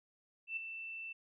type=tone with ADSR envelope; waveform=sine; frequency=2668 Hz; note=E7; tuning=20 cents sharp; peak=-34 dBFS; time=0.47-1.13 s; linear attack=99 ms; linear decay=6 ms; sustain=-8 dB; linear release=10 ms; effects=none